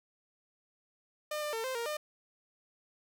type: tone with pitch steps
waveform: sawtooth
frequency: 604 / 597 / 450.5 / 520 / 467.5 / 604 Hz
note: D5 / D5 / A4 / C5 / A#4 / D5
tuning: +48 / +28 / +41 / -11 / +5 / +48 cents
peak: -30 dBFS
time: 1.31-1.97 s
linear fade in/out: 5 ms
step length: 110 ms
effects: none